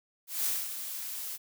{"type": "noise with ADSR envelope", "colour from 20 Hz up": "blue", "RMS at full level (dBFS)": -29, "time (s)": [0.27, 1.38], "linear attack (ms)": 180, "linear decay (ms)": 220, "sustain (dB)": -9, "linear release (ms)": 30, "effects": []}